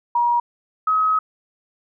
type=tone pair in turn; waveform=sine; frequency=954 / 1273.4 Hz; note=A#5 / D#6; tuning=+40 / +40 cents; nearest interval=perfect fourth; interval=500 cents; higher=second; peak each=-15 dBFS; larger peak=neither; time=0.15-0.4 / 0.87-1.19 s; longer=second; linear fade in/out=5 ms; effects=none